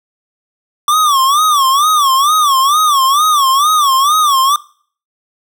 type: tone with vibrato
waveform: square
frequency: 1151 Hz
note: D6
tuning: 35 cents flat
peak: -9 dBFS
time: 0.88-4.56 s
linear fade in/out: 2 ms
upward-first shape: sine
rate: 2.2 Hz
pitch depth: 160 cents each way
effects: noise-tail reverb RT60 0.5 s tail -22 dB re dry